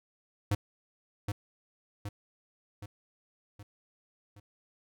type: tone with echo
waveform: square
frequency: 102.2 Hz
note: G#2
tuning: 27 cents flat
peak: -26 dBFS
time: 0.51-0.55 s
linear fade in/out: 5 ms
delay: 770 ms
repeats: 5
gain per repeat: -5 dB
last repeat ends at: 4.4 s
effects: none